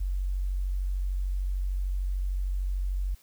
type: tone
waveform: sine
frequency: 46.67 Hz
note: F#1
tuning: 16 cents sharp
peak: -26 dBFS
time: 0-3.15 s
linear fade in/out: 10 ms
effects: white hiss -60 dBFS RMS until 3.22 s